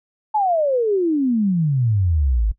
sine exponential sweep, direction down, 880 to 49 Hz, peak -15 dBFS, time 0.34-2.52 s, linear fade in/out 10 ms, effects noise-tail reverb RT60 0.1 s tail -19 dB re dry

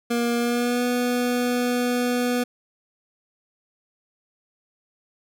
25% pulse tone with pitch glide, 236.9 to 245.4 Hz, A#3 to B3, +28 to -11 cents, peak -17 dBFS, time 0.1-2.44 s, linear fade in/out 10 ms, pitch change +61 cents, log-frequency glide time 0.37-0.84 s, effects none

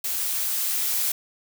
blue noise with level ramp, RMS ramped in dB -27 to -24 dBFS, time 0.04-1.12 s, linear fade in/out 5 ms, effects none

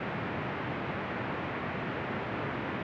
pink band-pass noise, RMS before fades -35 dBFS, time 0-2.83 s, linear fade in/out 5 ms, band 100 to 2400 Hz, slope 24 dB/octave, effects none

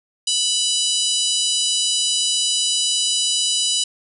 harmonic tone with a mistuned harmonic, 987.8 Hz, B5, in tune, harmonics 3 / 4 / 5 / 6 / 7 / 8 / 9 / 10, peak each -22 / -24 / -25 / -29 / -26 / -30 / -27 / -31 dBFS, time 0.27-3.84 s, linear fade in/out 5 ms, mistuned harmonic 7, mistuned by +16 cents, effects none

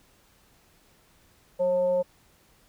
sine tone with frequency modulation, 540 Hz, C#5, 45 cents flat, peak -21 dBFS, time 1.59-2.03 s, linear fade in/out 20 ms, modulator 356 Hz, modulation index 0.29, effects pink hiss -61 dBFS RMS until 2.68 s

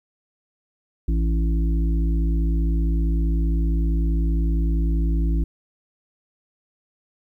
harmonic tone, 55.3 Hz, A1, 9 cents sharp, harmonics 1 / 3 / 5 / 6, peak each -18 / -28 / -32 / -34 dBFS, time 1.08-5.44 s, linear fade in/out 5 ms, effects 10-bit

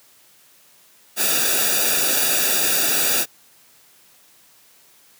white noise with comb filter, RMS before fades -19 dBFS, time 1.16-3.26 s, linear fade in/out 50 ms, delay 0.95 ms, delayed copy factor -0.85, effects white hiss -53 dBFS RMS until 5.19 s + high-pass 100 Hz 12 dB/octave

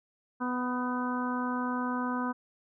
harmonic tone with a mistuned harmonic, 248.7 Hz, B3, 12 cents sharp, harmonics 1 / 2 / 3 / 4 / 5 / 6, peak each -31 / -41 / -42 / -35 / -38 / -40 dBFS, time 0.4-2.33 s, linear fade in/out 20 ms, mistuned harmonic 6, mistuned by +23 cents, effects none

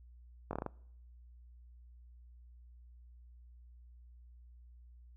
slowing click train, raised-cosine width 1 ms, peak -23 dBFS, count 6, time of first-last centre 0.51-0.663 s, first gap 21 ms, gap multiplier 1.19, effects noise-tail reverb RT60 0.7 s tail -24 dB re dry + added 60 Hz sine -54 dBFS peak until 5.16 s

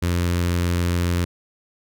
sawtooth tone with notch filter, 87.31 Hz, F2, in tune, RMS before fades -21 dBFS, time 0.02-1.25 s, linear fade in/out 10 ms, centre 740 Hz, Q 1.5, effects none

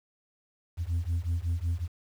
sine beating tone pair, 82.41 / 87.81 Hz, E2 / F2, 0 / +10 cents, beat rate 5.4 Hz, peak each -28 dBFS, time 0.77-1.88 s, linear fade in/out 50 ms, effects tanh soft clip ceiling -24 dBFS + 9-bit

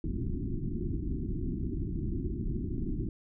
pink low-pass noise, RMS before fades -33 dBFS, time 0.04-3.09 s, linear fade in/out 2 ms, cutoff 370 Hz, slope 96 dB/octave, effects none

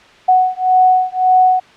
sine beating tone pair, 740 / 741.8 Hz, F#5 / F#5, 0 / +4 cents, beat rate 1.8 Hz, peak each -12 dBFS, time 0.28-1.6 s, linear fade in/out 10 ms, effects white hiss -43 dBFS RMS until 1.76 s + low-pass 3000 Hz 12 dB/octave

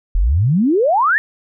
sine exponential sweep, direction up, 37.82 to 1868 Hz, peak -11 dBFS, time 0.15-1.18 s, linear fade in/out 0 ms, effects none

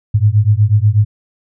sine beating tone pair, 101.4 / 109.6 Hz, G#2 / A2, -41 / -6 cents, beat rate 8.2 Hz, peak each -11 dBFS, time 0.14-1.05 s, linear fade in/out 10 ms, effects none

